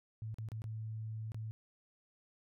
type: tone with dropouts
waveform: sine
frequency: 110 Hz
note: A2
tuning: in tune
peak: -39 dBFS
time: 0.22-1.51 s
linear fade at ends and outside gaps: 0 ms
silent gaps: 0.343-0.385 / 0.487-0.518 / 0.619-0.641 / 1.319-1.345 s
effects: none